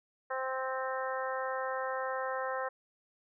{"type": "harmonic tone", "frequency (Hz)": 261.6, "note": "C4", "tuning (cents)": 0, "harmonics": [2, 3, 4, 5, 6, 7], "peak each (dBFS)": [-36, -40, -39, -41, -43, -43], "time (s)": [0.3, 2.69], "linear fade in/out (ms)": 10, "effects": []}